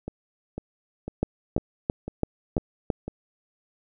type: two click trains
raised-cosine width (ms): 2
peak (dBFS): -9 / -19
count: 6 / 7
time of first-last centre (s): 1.23-2.902 / 0.08-3.08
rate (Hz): 2.99 / 2
effects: none